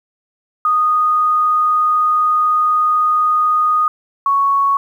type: tone pair in turn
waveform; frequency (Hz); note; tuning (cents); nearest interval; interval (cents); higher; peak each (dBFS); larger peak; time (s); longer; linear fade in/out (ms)
sine; 1237 / 1110.7; D#6 / C#6; -10 / +3; major second; 187; first; -11; neither; 0.65-3.88 / 4.26-4.77; first; 2
effects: 8-bit